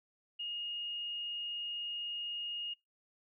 sine tone, 2856 Hz, F7, 38 cents sharp, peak -37 dBFS, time 0.39-2.74 s, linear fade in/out 10 ms, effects noise-tail reverb RT60 0.2 s tail -21 dB re dry

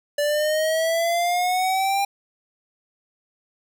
square exponential sweep, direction up, 581 to 801 Hz, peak -20 dBFS, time 0.18-2.05 s, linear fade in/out 5 ms, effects 9-bit

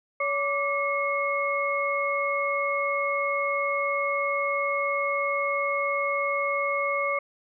sine tone cluster, 564 / 1167 / 2170 Hz, C#5 / D6 / C#7, +30 / -11 / -37 cents, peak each -28 dBFS, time 0.2-7.19 s, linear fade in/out 5 ms, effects none

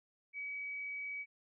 sine tone, 2274 Hz, C#7, 44 cents sharp, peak -39 dBFS, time 0.33-1.26 s, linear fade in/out 50 ms, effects none

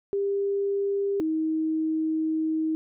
sine tone pair in turn, 398.8 / 316.5 Hz, G4 / D#4, +30 / +30 cents, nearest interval major third, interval 400 cents, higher first, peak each -23 dBFS, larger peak neither, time 0.13-1.2 / 1.2-2.75 s, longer second, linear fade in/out 0 ms, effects none

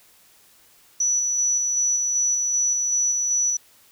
sine tone with tremolo, 5920 Hz, F#8, in tune, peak -18 dBFS, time 1-3.57 s, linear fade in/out 5 ms, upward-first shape square, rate 2.6 Hz, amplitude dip 25%, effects white hiss -55 dBFS RMS until 3.91 s

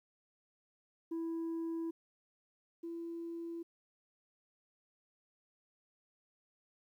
sine tone pair in turn, 330 / 336 Hz, E4 / E4, +2 / +33 cents, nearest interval unison, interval 31 cents, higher second, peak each -33 / -39 dBFS, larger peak first, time 1.11-1.91 / 2.83-3.63 s, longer neither, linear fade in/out 10 ms, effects tanh soft clip ceiling -35 dBFS + 12-bit

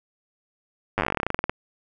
slowing click train, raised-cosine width 0.5 ms, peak -8 dBFS, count 21, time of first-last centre 0.98-1.495 s, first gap 9 ms, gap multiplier 1.1, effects none

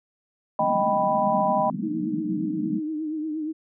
sine chord, Eb augmented, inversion none, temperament equal, 622.3 / 784 / 987.8 Hz, Eb5 / G5 / B5, 0 / 0 / 0 cents, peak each -24 dBFS, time 0.59-1.7 s, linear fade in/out 2 ms
white band-pass noise, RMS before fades -30 dBFS, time 0.59-2.8 s, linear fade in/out 20 ms, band 170 to 240 Hz, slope 48 dB/octave
sine tone with vibrato, 310 Hz, D#4, 6 cents flat, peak -26 dBFS, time 1.82-3.53 s, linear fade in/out 20 ms, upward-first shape triangle, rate 8.5 Hz, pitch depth 68 cents each way
effects none

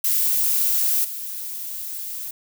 violet noise with level steps, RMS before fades -20 / -31 dBFS, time 0.04-2.31 s, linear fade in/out 5 ms, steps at 1.04 s, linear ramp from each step 10 ms, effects none

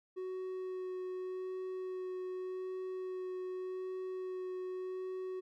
triangle tone with vibrato, 370.8 Hz, F#4, 4 cents sharp, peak -36 dBFS, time 0.16-5.41 s, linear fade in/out 20 ms, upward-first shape sine, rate 0.85 Hz, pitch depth 10 cents each way, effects none

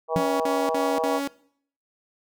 harmonic tone, 160.9 Hz, E3, 42 cents flat, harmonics 3 / 4 / 5 / 6 / 7, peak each -26 / -28 / -30 / -32 / -33 dBFS, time 0.08-1.21 s, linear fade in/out 50 ms
sine tone with exponential decay, 176.2 Hz, F3, 16 cents sharp, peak -18 dBFS, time 0.16-0.28 s, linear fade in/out 0 ms, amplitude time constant 25 ms
sawtooth tone bursts, 280 Hz, C#4, 18 cents sharp, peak -22 dBFS, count 4, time 0.16-1.276 s, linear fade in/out 2 ms, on 240 ms, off 52 ms
effects noise-tail reverb RT60 0.6 s tail -20 dB re dry

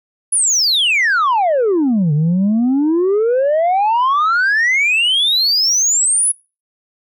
sine exponential two-way sweep, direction down then up, 10548 to 144.4 to 10548 Hz, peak -9 dBFS, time 0.32-6.32 s, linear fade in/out 10 ms, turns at 2.13 s, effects noise-tail reverb RT60 0.3 s tail -25 dB re dry + tanh soft clip ceiling -10 dBFS

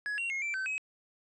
triangle tone with pitch steps, 1681 / 2748 / 2155 / 2340 / 1537 / 2548 Hz, G#6 / F7 / C#7 / D7 / G6 / D#7, +20 / -29 / -49 / -7 / -35 / +41 cents, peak -30 dBFS, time 0.06-0.78 s, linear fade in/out 0 ms, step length 120 ms, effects resampled to 22050 Hz

